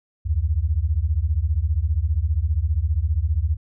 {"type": "beating tone pair", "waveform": "sine", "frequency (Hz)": [70.4, 85.4], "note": ["C#2", "F2"], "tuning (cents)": [27, -38], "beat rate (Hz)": 15, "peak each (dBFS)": -21, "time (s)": [0.25, 3.57], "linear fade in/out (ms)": 20, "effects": []}